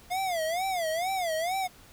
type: tone with vibrato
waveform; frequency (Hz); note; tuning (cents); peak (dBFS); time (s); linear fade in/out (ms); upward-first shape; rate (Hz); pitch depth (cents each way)
square; 698.5; F5; 0; -28; 0.1-1.68; 20; sine; 2.2; 180
effects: pink hiss -54 dBFS RMS until 1.92 s